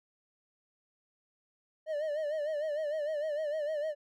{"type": "tone with vibrato", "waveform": "triangle", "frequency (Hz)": 606, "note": "D#5", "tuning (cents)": -46, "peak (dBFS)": -29, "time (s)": [1.86, 3.95], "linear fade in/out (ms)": 50, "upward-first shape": "sine", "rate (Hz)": 6.6, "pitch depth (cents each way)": 85, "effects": []}